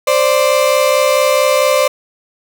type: tone pair together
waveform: 35% pulse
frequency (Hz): 523.3 / 587.8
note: C5 / D5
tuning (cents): 0 / +1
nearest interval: major second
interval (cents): 201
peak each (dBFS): -11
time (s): 0.07-1.88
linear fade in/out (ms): 5
effects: none